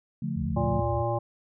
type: chord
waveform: sine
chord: D minor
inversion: none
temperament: equal with one note detuned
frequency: 143.4 / 174.61 / 220 Hz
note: D3 / F3 / A3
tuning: -41 / 0 / 0 cents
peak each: -32 dBFS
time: 0.22-0.8 s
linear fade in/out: 5 ms
type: tone with vibrato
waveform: sine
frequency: 78 Hz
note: D#2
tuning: 5 cents sharp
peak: -31 dBFS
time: 0.36-1.03 s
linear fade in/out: 10 ms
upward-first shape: square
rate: 9.8 Hz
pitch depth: 210 cents each way
type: harmonic tone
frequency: 116.54 Hz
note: A#2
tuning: in tune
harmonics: 1 / 3 / 5 / 7 / 9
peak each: -29 / -33 / -30 / -31 / -36 dBFS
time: 0.56-1.19 s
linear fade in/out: 10 ms
effects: none